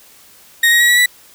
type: tone with pitch steps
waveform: 35% pulse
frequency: 1864.7 / 1888.5 / 1912.7 / 1937.2 / 1961.9 Hz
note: A#6 / A#6 / A#6 / B6 / B6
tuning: 0 / +22 / +44 / -34 / -12 cents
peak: -7 dBFS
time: 0.63-1.06 s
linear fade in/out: 5 ms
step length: 86 ms
effects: white hiss -45 dBFS RMS until 1.34 s